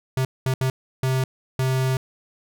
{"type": "tone bursts at uneven times", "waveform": "square", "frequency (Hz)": 130.81, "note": "C3", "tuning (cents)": 0, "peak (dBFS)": -20, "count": 5, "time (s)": [[0.17, 0.25], [0.46, 0.54], [0.61, 0.7], [1.03, 1.24], [1.59, 1.97]], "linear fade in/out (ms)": 2, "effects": []}